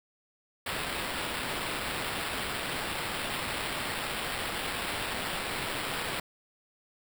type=noise with sample-and-hold; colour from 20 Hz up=blue; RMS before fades=-34 dBFS; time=0.66-6.2 s; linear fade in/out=5 ms; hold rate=6300 Hz; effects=none